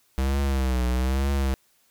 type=tone with vibrato; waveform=square; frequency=65.41 Hz; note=C2; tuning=in tune; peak=-22 dBFS; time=0.18-1.54 s; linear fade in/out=0 ms; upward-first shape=triangle; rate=1.1 Hz; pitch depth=120 cents each way; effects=white hiss -64 dBFS RMS until 1.9 s